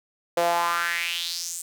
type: tone with high-pass filter sweep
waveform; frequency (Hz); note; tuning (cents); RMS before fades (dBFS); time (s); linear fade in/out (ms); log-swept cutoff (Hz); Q
sawtooth; 171.1; F3; -35; -26; 0.37-1.62; 5; 540 to 8400; 4.1
effects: none